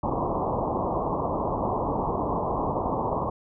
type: low-pass noise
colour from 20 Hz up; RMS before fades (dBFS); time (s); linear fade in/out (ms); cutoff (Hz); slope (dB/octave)
white; -27; 0.03-3.3; 5; 1100; 96
effects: none